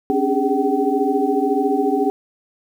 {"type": "tone cluster", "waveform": "sine", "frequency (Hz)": [268.4, 290.2, 401.5, 415.6, 764], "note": ["C4", "D4", "G4", "G#4", "G5"], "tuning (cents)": [44, -21, 41, 1, -45], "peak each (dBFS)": -22, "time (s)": [0.1, 2.1], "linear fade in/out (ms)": 0, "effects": ["8-bit"]}